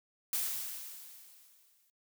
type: noise with exponential decay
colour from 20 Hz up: blue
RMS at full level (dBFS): -32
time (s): 0.33-1.9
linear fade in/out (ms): 1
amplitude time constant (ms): 340
effects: noise-tail reverb RT60 0.1 s tail -24 dB re dry